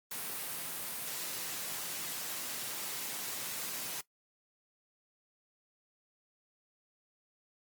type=high-pass noise; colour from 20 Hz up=white; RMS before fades=-39 dBFS; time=0.11-4.01 s; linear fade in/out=5 ms; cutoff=110 Hz; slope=48 dB/octave; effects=noise-tail reverb RT60 0.1 s tail -18 dB re dry + Opus 32 kbps